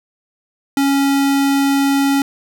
square tone, 277.2 Hz, C#4, in tune, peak -13 dBFS, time 0.77-2.22 s, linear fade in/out 2 ms, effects none

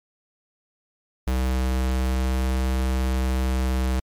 square tone, 64.3 Hz, C2, 30 cents flat, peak -21 dBFS, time 1.27-4 s, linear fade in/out 5 ms, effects MP3 96 kbps

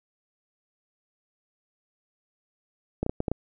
clicks, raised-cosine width 2 ms, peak -13 dBFS, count 6, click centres 3.03 / 3.064 / 3.095 / 3.204 / 3.282 / 3.316 s, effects none

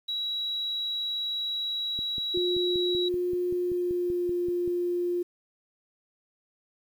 sine tone, 3887 Hz, B7, 28 cents flat, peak -28 dBFS, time 0.08-3.09 s, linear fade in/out 10 ms
click train, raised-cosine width 3 ms, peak -28 dBFS, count 15, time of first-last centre 1.99-4.677 s, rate 5.21 Hz
sine tone with pitch glide, 357.2 to 352.3 Hz, F4 to F4, +39 to +15 cents, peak -25 dBFS, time 2.34-5.23 s, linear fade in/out 10 ms, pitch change -24 cents, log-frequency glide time 3.52-4.39 s
effects 9-bit

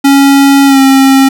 square tone with pitch glide, 277.2 to 269.3 Hz, C#4 to C#4, 0 to -50 cents, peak -3 dBFS, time 0.04-1.29 s, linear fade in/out 10 ms, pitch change -50 cents, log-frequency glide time 0.66-0.79 s, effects none

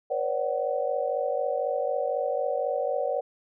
sine tone cluster, 484.9 / 539 / 583 / 749 Hz, B4 / C#5 / D5 / F#5, -32 / -49 / -13 / +21 cents, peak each -31 / -30 / -29 / -32 dBFS, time 0.1-3.21 s, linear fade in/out 10 ms, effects none

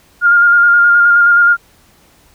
sine tone with vibrato, 1410 Hz, F6, 16 cents sharp, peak -5 dBFS, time 0.21-1.57 s, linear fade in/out 50 ms, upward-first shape square, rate 9.5 Hz, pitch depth 16 cents each way, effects pink hiss -49 dBFS RMS until 2.34 s

